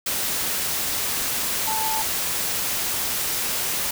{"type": "tone in noise", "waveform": "sine", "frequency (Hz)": 880, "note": "A5", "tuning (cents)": 0, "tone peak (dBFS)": -25, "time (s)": [1.67, 2.02], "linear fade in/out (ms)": 5, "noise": "white", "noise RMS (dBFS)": -25, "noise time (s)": [0.06, 3.91], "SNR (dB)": -3, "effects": []}